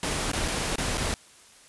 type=noise with dropouts; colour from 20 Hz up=pink; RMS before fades=-28 dBFS; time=0.03-1.14 s; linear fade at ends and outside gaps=0 ms; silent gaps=0.316-0.333 / 0.479-0.483 / 0.757-0.782 / 0.973-0.979 s; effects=white hiss -53 dBFS RMS until 1.68 s + resampled to 24000 Hz